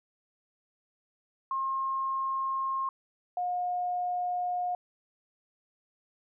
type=tone pair in turn; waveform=sine; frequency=1070 / 717.2 Hz; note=C6 / F5; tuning=+38 / +46 cents; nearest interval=perfect fifth; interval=692 cents; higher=first; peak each=-28 dBFS; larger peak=neither; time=1.51-2.89 / 3.37-4.75 s; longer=neither; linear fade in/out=2 ms; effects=none